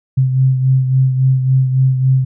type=beating tone pair; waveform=sine; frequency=130.81 / 134.41 Hz; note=C3 / C3; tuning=0 / +47 cents; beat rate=3.6 Hz; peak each=-10 / -19 dBFS; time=0.17-2.25 s; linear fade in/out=10 ms; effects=none